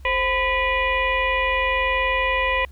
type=tone with frequency modulation; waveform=sine; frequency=1483 Hz; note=F#6; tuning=4 cents sharp; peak=-18 dBFS; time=0.05-2.65 s; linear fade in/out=2 ms; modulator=479 Hz; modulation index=2.4; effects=added 67 Hz sine -39 dBFS peak until 2.71 s + pink hiss -58 dBFS RMS until 2.71 s